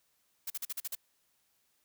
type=noise bursts; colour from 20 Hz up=blue; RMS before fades=-37 dBFS; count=7; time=0.47-0.952 s; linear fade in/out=5 ms; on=32 ms; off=43 ms; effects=white hiss -74 dBFS RMS until 1.84 s